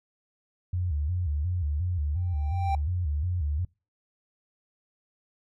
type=tone with vibrato; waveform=sine; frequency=81.2 Hz; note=E2; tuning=26 cents flat; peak=-25 dBFS; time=0.73-3.65 s; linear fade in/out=5 ms; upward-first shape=square; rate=2.8 Hz; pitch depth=170 cents each way
type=tone with exponential growth; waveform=triangle; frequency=785 Hz; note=G5; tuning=2 cents sharp; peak=-22 dBFS; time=2.15-2.75 s; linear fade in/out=2 ms; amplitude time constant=130 ms
effects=noise-tail reverb RT60 0.3 s tail -25 dB re dry